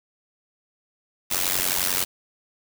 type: noise with amplitude modulation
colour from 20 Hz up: white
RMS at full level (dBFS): -20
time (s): 1.3-2.05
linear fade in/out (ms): 20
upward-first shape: sine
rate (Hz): 91.2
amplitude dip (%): 90
effects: none